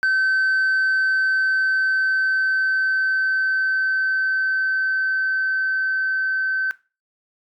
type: tone with level ramp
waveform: sine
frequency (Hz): 1538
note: G6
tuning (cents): -33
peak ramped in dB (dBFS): -13 to -18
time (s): 0.03-6.71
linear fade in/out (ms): 0
effects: noise-tail reverb RT60 0.3 s tail -18 dB re dry + tanh soft clip ceiling -15 dBFS